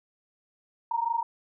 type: tone pair together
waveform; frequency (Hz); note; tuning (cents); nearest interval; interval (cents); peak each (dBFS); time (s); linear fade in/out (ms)
sine; 918 / 942.7; A#5 / A#5; -27 / +19; unison; 46; -28; 0.91-1.23; 5
effects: none